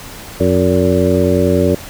harmonic tone with a mistuned harmonic, 90.8 Hz, F#2, 32 cents flat, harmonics 1 / 2 / 3 / 4 / 5 / 6, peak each -17 / -17 / -17 / -17 / -17 / -17 dBFS, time 0.4-1.75 s, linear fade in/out 5 ms, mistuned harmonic 6, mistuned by +85 cents, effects pink hiss -32 dBFS RMS until 1.89 s

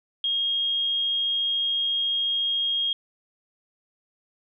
sine tone, 3253 Hz, G#7, 37 cents flat, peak -22 dBFS, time 0.24-2.93 s, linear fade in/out 2 ms, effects none

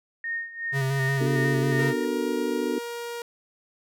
sine tone with tremolo, 1845 Hz, A#6, 18 cents flat, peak -26 dBFS, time 0.24-2.05 s, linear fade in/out 2 ms, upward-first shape sine, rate 2.7 Hz, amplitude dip 80%
square tone with vibrato, 135.3 Hz, C#3, 42 cents flat, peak -24 dBFS, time 0.72-1.94 s, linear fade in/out 50 ms, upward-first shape square, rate 5.5 Hz, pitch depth 25 cents each way
sine chord, B minor seventh, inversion none, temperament just, 246.9 / 296.3 / 370.4 / 444.5 Hz, B3 / D4 / F#4 / A4, 0 / +15 / +2 / +18 cents, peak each -30 dBFS, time 1.2-2.79 s, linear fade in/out 10 ms
sawtooth tone with pitch glide, 465.5 to 472.3 Hz, A#4 to A#4, -2 to +23 cents, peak -28 dBFS, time 1.79-3.22 s, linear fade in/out 2 ms, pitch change +25 cents, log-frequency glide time 1.9-2.02 s
effects none

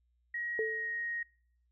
sine tone with pitch glide, 1897 to 1875.2 Hz, A#6 to A#6, +30 to +10 cents, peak -34 dBFS, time 0.34-1.23 s, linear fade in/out 5 ms, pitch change -20 cents, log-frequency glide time 0.55-0.89 s
sine tone with exponential decay, 440 Hz, A4, in tune, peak -28 dBFS, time 0.59-1.05 s, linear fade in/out 1 ms, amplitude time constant 98 ms
effects noise-tail reverb RT60 0.6 s tail -26 dB re dry + added 60 Hz sine -70 dBFS peak until 1.71 s

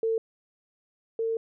sine tone pair in turn, 450 / 452.4 Hz, A4 / A4, +39 / +48 cents, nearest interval unison, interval 9 cents, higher second, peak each -23 / -25 dBFS, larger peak first, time 0.03-0.18 / 1.19-1.37 s, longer second, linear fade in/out 2 ms, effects none

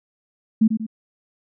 sine tone with echo, 220 Hz, A3, in tune, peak -11 dBFS, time 0.61-0.68 s, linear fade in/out 10 ms, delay 93 ms, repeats 2, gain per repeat -7 dB, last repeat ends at 0.866 s, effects none

